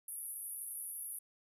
pink band-pass noise, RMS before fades -44 dBFS, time 0.08-1.19 s, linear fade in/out 5 ms, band 10000 to 12000 Hz, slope 96 dB/octave, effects none

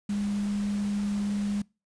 sine tone in noise, 203.9 Hz, G#3, 32 cents flat, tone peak -26 dBFS, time 0.09-1.62 s, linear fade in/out 5 ms, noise pink, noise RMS -44 dBFS, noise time 0.09-1.62 s, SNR +15 dB, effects noise-tail reverb RT60 0.3 s tail -25 dB re dry + resampled to 22050 Hz

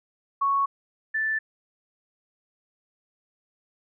sine tone pair in turn, 1108.7 / 1760 Hz, C#6 / A6, 0 / 0 cents, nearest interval minor sixth, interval 800 cents, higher second, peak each -20 / -23 dBFS, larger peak first, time 0.41-0.66 / 1.14-1.39 s, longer neither, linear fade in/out 10 ms, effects none

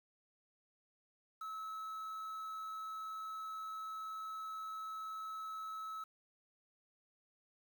triangle tone with quantisation, 1299 Hz, E6, 26 cents flat, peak -40 dBFS, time 1.41-6.04 s, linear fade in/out 5 ms, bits 10, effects none

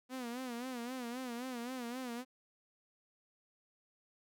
sawtooth tone with vibrato, 246.9 Hz, B3, in tune, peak -36 dBFS, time 0.09-2.25 s, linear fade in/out 50 ms, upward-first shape sine, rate 3.8 Hz, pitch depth 100 cents each way, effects none

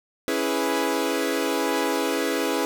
sawtooth chord, C# minor seventh, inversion none, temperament equal, 277.2 / 329.6 / 415.3 / 493.9 Hz, C#4 / E4 / G#4 / B4, 0 / 0 / 0 / 0 cents, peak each -24 dBFS, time 0.28-2.65 s, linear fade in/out 0 ms, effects none

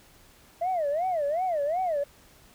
sine tone with vibrato, 653 Hz, E5, 17 cents flat, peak -23 dBFS, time 0.61-2.04 s, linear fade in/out 10 ms, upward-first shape sine, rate 2.7 Hz, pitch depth 250 cents each way, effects tanh soft clip ceiling -21 dBFS + pink hiss -56 dBFS RMS until 2.54 s

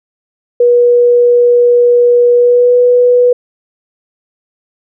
sine tone with pitch glide, 483.5 to 491.1 Hz, B4 to B4, -37 to -10 cents, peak -4 dBFS, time 0.6-3.33 s, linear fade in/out 5 ms, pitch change +27 cents, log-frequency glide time 2.34-2.75 s, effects none

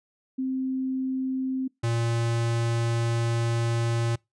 sine / square tone pair in turn, 261.6 / 116.53 Hz, C4 / A#2, 0 / 0 cents, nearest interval octave + major second, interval 1400 cents, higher first, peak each -25 / -24 dBFS, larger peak second, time 0.38-1.68 / 1.83-4.16 s, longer second, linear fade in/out 10 ms, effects noise-tail reverb RT60 0.2 s tail -25 dB re dry + resampled to 22050 Hz

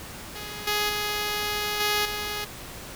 5% pulse tone with level steps, 417.3 Hz, G#4, 8 cents sharp, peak -25 / -12 / -15 / -11 / -18 dBFS, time 0.35-2.45 s, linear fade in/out 10 ms, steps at 0.67 / 0.89 / 1.8 / 2.05 s, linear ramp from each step 5 ms, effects pink hiss -40 dBFS RMS until 2.95 s

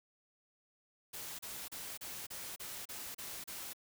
white noise bursts, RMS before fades -45 dBFS, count 9, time 1.13-3.734 s, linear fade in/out 10 ms, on 260 ms, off 33 ms, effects none

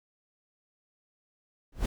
brown noise with exponential growth, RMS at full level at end -20 dBFS, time 1.72-1.86 s, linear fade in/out 5 ms, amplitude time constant 30 ms, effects none

